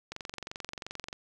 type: click train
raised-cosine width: 0.2 ms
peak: -21 dBFS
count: 24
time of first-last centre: 0.12-1.129 s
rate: 22.8 Hz
effects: none